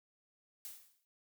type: noise with exponential decay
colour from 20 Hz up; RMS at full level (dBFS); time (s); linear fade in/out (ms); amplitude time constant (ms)
blue; -44; 0.65-1.05; 0; 86
effects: noise-tail reverb RT60 0.2 s tail -24 dB re dry